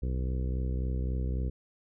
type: harmonic tone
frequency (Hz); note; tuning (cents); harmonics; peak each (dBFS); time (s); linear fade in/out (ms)
63.7; C2; -46; 1 / 2 / 3 / 4 / 5 / 6 / 7 / 8; -29 / -36 / -41 / -45 / -46 / -48 / -47 / -50; 0.02-1.5; 10
effects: none